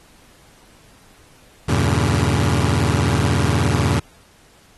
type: chord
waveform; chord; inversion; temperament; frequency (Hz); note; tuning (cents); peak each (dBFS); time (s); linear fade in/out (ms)
sawtooth; E diminished seventh; none; just; 82.41 / 98.89 / 118.67 / 142.4; E2 / G2 / Bb2 / Db3; 0 / +16 / +31 / +47; -17; 1.68-4; 10
effects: pink hiss -51 dBFS RMS until 4.77 s + AAC 32 kbps